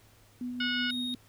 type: tone with tremolo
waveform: sine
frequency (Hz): 246.9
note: B3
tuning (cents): 0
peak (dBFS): -32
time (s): 0.41-1.15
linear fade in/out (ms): 2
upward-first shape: sine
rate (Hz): 5.5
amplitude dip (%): 30
type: harmonic tone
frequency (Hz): 730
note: F#5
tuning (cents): -24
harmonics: 2 / 3 / 4 / 5 / 6 / 7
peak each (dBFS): -32 / -39 / -33 / -38 / -46 / -43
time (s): 0.6-0.91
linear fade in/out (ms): 5
type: tone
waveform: triangle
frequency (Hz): 3732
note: A#7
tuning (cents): +1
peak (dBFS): -32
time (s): 0.9-1.14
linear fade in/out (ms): 0
effects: added 104 Hz sine -61 dBFS peak until 1.28 s + pink hiss -61 dBFS RMS until 1.28 s